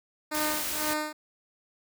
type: tone with tremolo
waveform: 10% pulse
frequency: 304.7 Hz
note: D#4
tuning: 36 cents flat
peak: -19 dBFS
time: 0.31-1.13 s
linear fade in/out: 10 ms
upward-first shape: sine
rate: 2 Hz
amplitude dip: 90%
type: noise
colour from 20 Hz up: white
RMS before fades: -32 dBFS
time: 0.34-0.94 s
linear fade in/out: 10 ms
effects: none